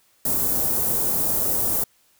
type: band-stop noise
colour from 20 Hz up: white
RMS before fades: -22 dBFS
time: 0.25-1.84 s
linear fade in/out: 5 ms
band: 630 to 12000 Hz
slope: 12 dB/octave
effects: white hiss -61 dBFS RMS until 2.19 s